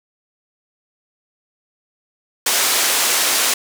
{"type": "band-pass noise", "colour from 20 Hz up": "white", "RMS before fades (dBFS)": -17, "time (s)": [2.46, 3.54], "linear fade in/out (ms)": 5, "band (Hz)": [380, 9900], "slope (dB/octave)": 12, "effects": []}